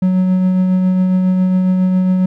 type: tone with tremolo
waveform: triangle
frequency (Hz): 185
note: F#3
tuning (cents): 0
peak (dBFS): -7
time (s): 0.02-2.26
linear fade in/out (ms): 5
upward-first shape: triangle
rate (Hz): 7.3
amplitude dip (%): 30
effects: none